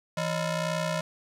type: ring-modulated tone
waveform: sawtooth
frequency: 392 Hz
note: G4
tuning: in tune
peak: -20 dBFS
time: 0.17-1.01 s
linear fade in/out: 5 ms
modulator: 227 Hz
effects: low-pass 9000 Hz 12 dB/octave + 10-bit